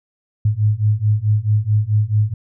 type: beating tone pair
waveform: sine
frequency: 103.83 / 108.43 Hz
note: G#2 / A2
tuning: 0 / -25 cents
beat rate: 4.6 Hz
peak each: -17 / -16 dBFS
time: 0.45-2.34 s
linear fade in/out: 5 ms
effects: none